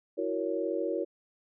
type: chord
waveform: sine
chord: F# dominant seventh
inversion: third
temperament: equal with one note detuned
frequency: 329.6 / 370 / 466.2 / 558.9 Hz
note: E4 / F#4 / A#4 / C#5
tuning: 0 / 0 / 0 / +14 cents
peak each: -34 dBFS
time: 0.17-1.05 s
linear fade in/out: 20 ms
effects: none